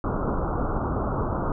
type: low-pass noise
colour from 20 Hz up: pink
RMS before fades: -26 dBFS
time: 0.04-1.52 s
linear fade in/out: 2 ms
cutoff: 1400 Hz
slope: 96 dB/octave
effects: none